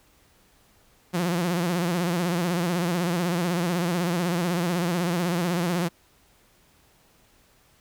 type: tone with vibrato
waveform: sawtooth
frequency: 174.2 Hz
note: F3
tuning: 4 cents flat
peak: -19 dBFS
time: 1.13-5.89 s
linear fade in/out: 20 ms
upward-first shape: sine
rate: 16 Hz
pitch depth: 90 cents each way
effects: pink hiss -60 dBFS RMS until 7.8 s